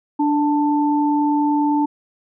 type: tone pair together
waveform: sine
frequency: 293.7 / 884.9 Hz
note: D4 / A5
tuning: 0 / +10 cents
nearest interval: octave + perfect fifth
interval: 1910 cents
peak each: -16 / -20 dBFS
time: 0.19-1.86 s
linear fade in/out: 10 ms
effects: none